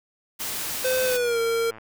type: noise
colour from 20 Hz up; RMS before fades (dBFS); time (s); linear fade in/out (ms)
white; -30; 0.39-1.18; 20
type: tone with pitch glide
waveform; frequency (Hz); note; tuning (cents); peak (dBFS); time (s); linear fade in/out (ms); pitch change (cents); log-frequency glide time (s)
square; 513 to 459.7; C5 to A#4; -34 to -24; -22; 0.84-1.71; 10; -190; 1.05-1.39
type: click train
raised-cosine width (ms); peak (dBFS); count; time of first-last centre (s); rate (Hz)
0.5; -28; 98; 0.91-1.784; 111
effects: none